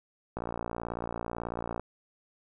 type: click train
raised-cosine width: 1 ms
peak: -20 dBFS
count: 84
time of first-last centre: 0.37-1.796 s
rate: 58.2 Hz
effects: none